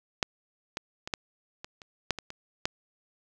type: clicks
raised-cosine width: 0.2 ms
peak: -7 / -15 / -19 / -11 / -22 / -29 / -8 / -19 / -23 / -9 dBFS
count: 10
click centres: 0.228 / 0.771 / 1.075 / 1.138 / 1.645 / 1.818 / 2.107 / 2.187 / 2.304 / 2.655 s
effects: none